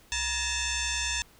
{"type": "tone with frequency modulation", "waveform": "sine", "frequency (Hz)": 1843, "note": "A#6", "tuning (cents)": -20, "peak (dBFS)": -27, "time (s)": [0.12, 1.22], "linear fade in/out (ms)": 0, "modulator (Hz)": 889, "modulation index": 6.3, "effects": ["pink hiss -58 dBFS RMS until 1.39 s"]}